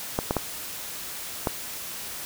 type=clicks; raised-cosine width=1 ms; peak=-9 dBFS; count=4; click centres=0.189 / 0.309 / 0.367 / 1.472 s; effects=white hiss -36 dBFS RMS until 2.25 s